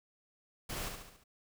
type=noise with echo; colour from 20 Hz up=pink; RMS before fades=-40 dBFS; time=0.69-0.89 s; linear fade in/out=10 ms; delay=70 ms; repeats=5; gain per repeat=-5 dB; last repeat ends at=1.24 s; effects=none